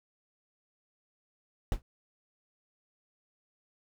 brown noise with exponential decay, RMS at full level -23 dBFS, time 1.72-1.82 s, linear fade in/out 1 ms, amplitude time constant 20 ms, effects none

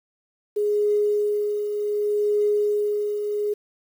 sine tone with tremolo, 416 Hz, G#4, 3 cents sharp, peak -17 dBFS, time 0.56-3.54 s, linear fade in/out 10 ms, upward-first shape triangle, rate 0.66 Hz, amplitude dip 55%, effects 8-bit

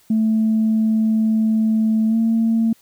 sine tone with pitch glide, 220 to 226.2 Hz, A3 to A3, 0 to +48 cents, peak -13 dBFS, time 0.1-2.73 s, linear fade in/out 5 ms, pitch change +48 cents, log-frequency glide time 2.08-2.16 s, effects tanh soft clip ceiling -10 dBFS + white hiss -55 dBFS RMS until 2.81 s

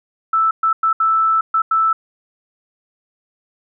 sine tone bursts at uneven times, 1318.5 Hz, E6, in tune, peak -12 dBFS, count 6, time 0.33-0.51 / 0.63-0.73 / 0.83-0.93 / 1-1.41 / 1.54-1.62 / 1.71-1.93 s, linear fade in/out 5 ms, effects none

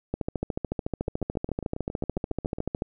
two click trains, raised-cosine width 2 ms, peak -20 / -14 dBFS, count 12 / 38, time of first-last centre 1.08-2.585 / 0.14-2.821 s, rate 7.31 / 13.8 Hz, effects none

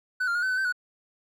triangle tone with pitch steps, 1499 / 1394 / 1436 / 1523 / 1505 / 1551 / 1471 Hz, F#6 / F6 / F6 / F#6 / F#6 / G6 / F#6, +22 / -4 / +48 / +50 / +29 / -19 / -11 cents, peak -22 dBFS, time 0.2-0.725 s, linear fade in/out 10 ms, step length 75 ms, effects none

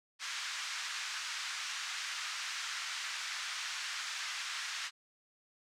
pink band-pass noise, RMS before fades -40 dBFS, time 0.19-4.91 s, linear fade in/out 50 ms, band 1300 to 6900 Hz, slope 24 dB/octave, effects none

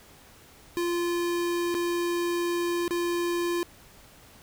square tone with dropouts, 346.4 Hz, F4, 14 cents flat, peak -26 dBFS, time 0.77-3.63 s, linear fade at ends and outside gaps 0 ms, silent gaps 1.743-1.749 / 2.879-2.908 s, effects pink hiss -53 dBFS RMS until 4.42 s

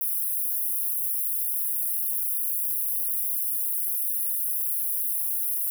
white high-pass noise, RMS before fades -27 dBFS, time 0.01-5.7 s, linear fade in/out 0 ms, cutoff 10000 Hz, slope 96 dB/octave, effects none

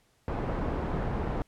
pink low-pass noise, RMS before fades -31 dBFS, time 0.28-1.42 s, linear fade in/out 0 ms, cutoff 1000 Hz, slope 12 dB/octave, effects pink hiss -68 dBFS RMS until 1.47 s + low-pass 12000 Hz 12 dB/octave

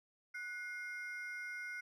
triangle ring-modulated tone, 1800 Hz, A6, 39 cents sharp, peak -37 dBFS, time 0.34-1.81 s, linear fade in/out 10 ms, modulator 325 Hz, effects none

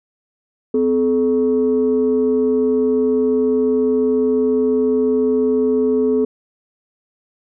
sine tone pair together, 255.7 / 430 Hz, C4 / A4, -40 / -40 cents, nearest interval major sixth, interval 900 cents, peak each -16 / -14 dBFS, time 0.74-6.25 s, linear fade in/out 5 ms, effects tanh soft clip ceiling -8 dBFS

